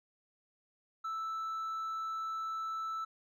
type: tone with hard clipping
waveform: sine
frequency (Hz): 1318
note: E6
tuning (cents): -1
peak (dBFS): -36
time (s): 1.04-3.05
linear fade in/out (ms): 10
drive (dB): 2
effects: none